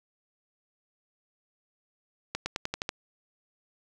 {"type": "accelerating click train", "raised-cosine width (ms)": 0.2, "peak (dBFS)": -13, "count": 7, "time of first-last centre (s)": [2.35, 2.891], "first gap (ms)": 110, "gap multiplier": 0.92, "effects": []}